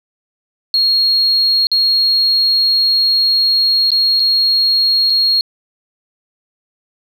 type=tone with dropouts; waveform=sine; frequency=4280 Hz; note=C8; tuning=38 cents sharp; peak=-9 dBFS; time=0.74-5.41 s; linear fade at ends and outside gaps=1 ms; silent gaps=1.67-1.716 / 3.905-3.917 / 4.197-4.201 / 5.099-5.102 s; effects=tanh soft clip ceiling -5 dBFS